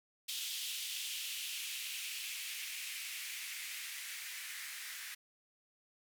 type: noise with band-pass filter sweep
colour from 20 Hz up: violet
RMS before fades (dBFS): -43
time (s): 0.28-5.15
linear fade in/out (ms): 10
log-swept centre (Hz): 3200 to 1800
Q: 2.7
effects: none